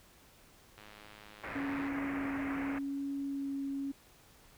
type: click train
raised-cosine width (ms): 0.3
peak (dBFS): -36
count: 116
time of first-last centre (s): 0.78-1.875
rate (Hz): 105
type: low-pass noise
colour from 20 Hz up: white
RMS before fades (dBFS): -42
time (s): 1.43-2.79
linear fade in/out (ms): 10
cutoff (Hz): 2300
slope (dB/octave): 48
type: tone with vibrato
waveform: sine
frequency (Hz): 277.2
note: C#4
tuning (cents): 0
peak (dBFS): -34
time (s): 1.55-3.92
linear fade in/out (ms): 10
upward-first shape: sine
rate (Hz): 0.82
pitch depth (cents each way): 9
effects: pink hiss -61 dBFS RMS until 4.57 s